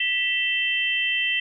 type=tone cluster; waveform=sine; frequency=1967 / 2668 / 3117 Hz; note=B6 / E7 / G7; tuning=-7 / +20 / -11 cents; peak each=-26 / -24 / -26 dBFS; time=0-1.4 s; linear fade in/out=5 ms; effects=none